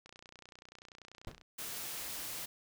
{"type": "click train", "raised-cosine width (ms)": 0.2, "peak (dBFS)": -35, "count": 42, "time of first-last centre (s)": [0.06, 1.413], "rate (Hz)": 30.3}
{"type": "noise with exponential decay", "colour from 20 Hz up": "brown", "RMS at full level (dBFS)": -38, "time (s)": [1.27, 1.42], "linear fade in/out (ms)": 2, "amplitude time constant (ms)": 32}
{"type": "noise", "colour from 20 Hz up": "white", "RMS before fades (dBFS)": -42, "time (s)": [1.58, 2.46], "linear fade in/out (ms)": 10}
{"effects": []}